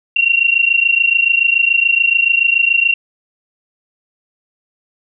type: tone pair together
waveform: sine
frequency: 2734 / 2761 Hz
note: F7 / F7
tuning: -37 / -20 cents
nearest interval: unison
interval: 17 cents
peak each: -13 dBFS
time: 0.16-2.94 s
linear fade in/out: 5 ms
effects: none